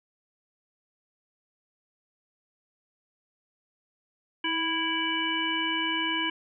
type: harmonic tone with a mistuned harmonic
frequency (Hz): 329.3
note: E4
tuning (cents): -2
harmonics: 1 / 3 / 5 / 7 / 9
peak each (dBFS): -33 / -33 / -33 / -32 / -30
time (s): 4.44-6.3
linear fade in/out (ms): 5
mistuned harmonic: 1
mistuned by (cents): -36
effects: none